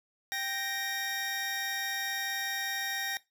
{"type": "tone pair together", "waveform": "20% pulse", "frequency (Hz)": [784, 1864.7], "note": ["G5", "A#6"], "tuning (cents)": [0, 0], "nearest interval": "octave + minor third", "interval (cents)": 1500, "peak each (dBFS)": [-33, -28], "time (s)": [0.32, 3.17], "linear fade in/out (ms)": 0, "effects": ["noise-tail reverb RT60 0.2 s tail -19 dB re dry"]}